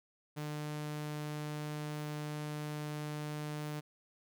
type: tone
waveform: sawtooth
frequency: 150.1 Hz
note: D3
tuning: 38 cents sharp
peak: -34 dBFS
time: 0.36-3.81 s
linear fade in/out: 20 ms
effects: none